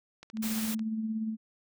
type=click train; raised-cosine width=0.2 ms; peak=-29 dBFS; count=9; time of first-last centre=0.23-0.793 s; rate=14.2 Hz
type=tone with tremolo; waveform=sine; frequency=220 Hz; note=A3; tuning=in tune; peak=-28 dBFS; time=0.33-1.37 s; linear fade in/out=50 ms; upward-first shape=sine; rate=17 Hz; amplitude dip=40%
type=noise; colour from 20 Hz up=white; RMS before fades=-37 dBFS; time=0.42-0.75 s; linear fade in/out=10 ms
effects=none